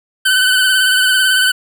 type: tone with vibrato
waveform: 25% pulse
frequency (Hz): 1515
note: F#6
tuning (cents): +40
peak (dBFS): -6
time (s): 0.25-1.52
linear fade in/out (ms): 10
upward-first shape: sine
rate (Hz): 18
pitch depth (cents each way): 37
effects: none